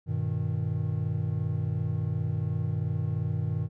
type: chord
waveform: triangle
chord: G augmented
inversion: none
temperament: equal with one note detuned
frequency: 98 / 120.79 / 155.56 Hz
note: G2 / B2 / D#3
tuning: 0 / -38 / 0 cents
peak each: -29 dBFS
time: 0.06-3.69 s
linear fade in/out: 50 ms
effects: none